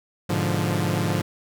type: chord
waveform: sawtooth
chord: G# diminished seventh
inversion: none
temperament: equal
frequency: 103.83 / 123.47 / 146.83 / 174.61 Hz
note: G#2 / B2 / D3 / F3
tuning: 0 / 0 / 0 / 0 cents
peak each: -22 / -28 / -23 / -22 dBFS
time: 0.29-1.22 s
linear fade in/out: 10 ms
effects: none